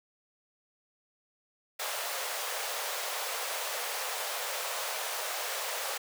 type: high-pass noise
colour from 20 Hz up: pink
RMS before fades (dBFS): -35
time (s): 1.79-5.98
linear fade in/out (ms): 10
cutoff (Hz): 480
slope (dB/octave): 48
effects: none